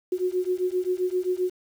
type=beating tone pair; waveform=sine; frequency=361.4 / 369 Hz; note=F#4 / F#4; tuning=-41 / -5 cents; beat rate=7.6 Hz; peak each=-26 dBFS; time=0.12-1.5 s; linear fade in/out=5 ms; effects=8-bit